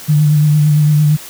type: tone with vibrato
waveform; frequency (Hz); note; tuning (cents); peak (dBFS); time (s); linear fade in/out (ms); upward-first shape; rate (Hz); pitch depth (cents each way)
sine; 150; D3; +37; -7; 0.08-1.17; 20; triangle; 8.8; 35
effects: white hiss -32 dBFS RMS until 1.29 s